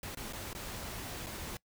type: noise with dropouts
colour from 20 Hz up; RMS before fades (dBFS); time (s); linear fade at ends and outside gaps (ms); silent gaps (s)
pink; -42; 0.03-1.57; 2; 0.149-0.171 / 0.326-0.332 / 0.532-0.549 / 1.263-1.267
effects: noise-tail reverb RT60 0.1 s tail -22 dB re dry